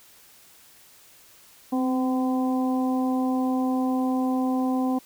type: harmonic tone with a mistuned harmonic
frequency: 255.6 Hz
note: C4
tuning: 40 cents flat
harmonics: 1 / 2 / 3 / 4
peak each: -22 / -33 / -31 / -36 dBFS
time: 1.72-4.99 s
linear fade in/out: 10 ms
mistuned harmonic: 1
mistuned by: +25 cents
effects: white hiss -53 dBFS RMS until 5.05 s